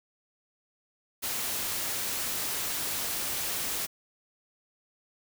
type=noise; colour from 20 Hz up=white; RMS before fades=-32 dBFS; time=1.22-3.87 s; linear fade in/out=20 ms; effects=none